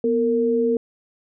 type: tone pair together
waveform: sine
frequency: 243.4 / 459.4 Hz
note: B3 / A#4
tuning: -25 / -25 cents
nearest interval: major seventh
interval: 1100 cents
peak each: -22 / -18 dBFS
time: 0.04-0.77 s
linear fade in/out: 2 ms
effects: none